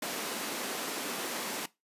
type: high-pass noise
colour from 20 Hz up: pink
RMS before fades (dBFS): -36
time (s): 0.02-1.66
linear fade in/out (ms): 5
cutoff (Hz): 230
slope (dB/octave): 24
effects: noise-tail reverb RT60 0.2 s tail -19 dB re dry + resampled to 32000 Hz